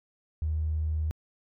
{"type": "tone", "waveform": "triangle", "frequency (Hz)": 78, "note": "D#2", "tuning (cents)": 5, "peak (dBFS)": -22, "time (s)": [0.42, 1.11], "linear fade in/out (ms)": 0, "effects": ["tanh soft clip ceiling -24 dBFS"]}